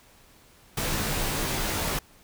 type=noise with comb filter; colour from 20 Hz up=pink; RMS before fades=-28 dBFS; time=0.77-1.99 s; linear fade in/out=5 ms; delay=17 ms; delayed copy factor=-0.95; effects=pink hiss -56 dBFS RMS until 2.23 s